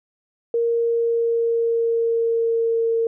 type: tone with pitch glide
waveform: sine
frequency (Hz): 466.2 to 457.1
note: A#4 to A#4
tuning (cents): 0 to -34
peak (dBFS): -17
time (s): 0.54-3.07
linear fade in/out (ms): 2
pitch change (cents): -34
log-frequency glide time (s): 0.65-2.94
effects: none